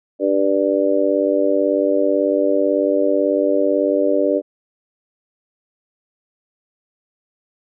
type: harmonic tone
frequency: 98.1 Hz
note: G2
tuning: 2 cents sharp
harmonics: 3 / 4 / 5 / 6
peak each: -20 / -21 / -20 / -18 dBFS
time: 0.19-4.42 s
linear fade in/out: 50 ms
effects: none